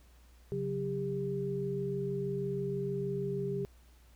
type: tone cluster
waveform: sine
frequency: 138.5 / 184.8 / 399.8 Hz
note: C#3 / F#3 / G4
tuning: -1 / -2 / +34 cents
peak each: -37 / -39 / -34 dBFS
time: 0.52-3.65 s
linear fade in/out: 0 ms
effects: added 60 Hz sine -57 dBFS peak until 4.15 s + pink hiss -66 dBFS RMS until 4.15 s